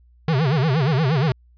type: tone with vibrato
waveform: square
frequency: 145 Hz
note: D3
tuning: 22 cents flat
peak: -17 dBFS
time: 0.28-1.32 s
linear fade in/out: 2 ms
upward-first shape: sine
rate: 8.5 Hz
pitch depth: 240 cents each way
effects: added 60 Hz sine -50 dBFS peak until 1.57 s + resampled to 11025 Hz